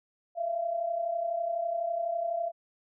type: tone pair together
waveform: sine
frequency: 650 / 682 Hz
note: E5 / F5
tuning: -24 / -41 cents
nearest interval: minor second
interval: 83 cents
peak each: -35 / -29 dBFS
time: 0.35-2.52 s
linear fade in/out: 50 ms
effects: none